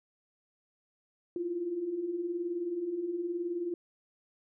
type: beating tone pair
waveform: sine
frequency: 330 / 349 Hz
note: E4 / F4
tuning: +2 / -1 cents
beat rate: 19 Hz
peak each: -40 / -32 dBFS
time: 1.36-3.74 s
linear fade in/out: 2 ms
effects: none